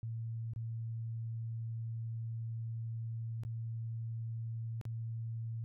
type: tone with dropouts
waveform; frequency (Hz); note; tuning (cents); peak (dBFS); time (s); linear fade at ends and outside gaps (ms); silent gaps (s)
sine; 113.9; A#2; -40; -37; 0.03-5.64; 0; 0.535-0.561 / 3.435-3.45 / 4.813-4.853
effects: none